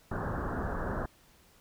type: low-pass noise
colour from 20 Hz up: pink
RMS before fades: -34 dBFS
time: 0.11-1.06 s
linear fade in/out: 5 ms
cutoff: 1700 Hz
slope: 96 dB/octave
effects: pink hiss -62 dBFS RMS until 1.6 s